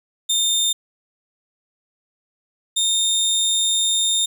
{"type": "tone pair in turn", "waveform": "25% pulse", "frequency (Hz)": [3627, 3650], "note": ["A#7", "A#7"], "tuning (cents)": [-48, -37], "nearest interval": "unison", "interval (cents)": 11, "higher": "second", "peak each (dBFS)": -13, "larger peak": "neither", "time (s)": [[0.29, 0.73], [2.76, 4.26]], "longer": "second", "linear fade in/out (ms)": 10, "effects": []}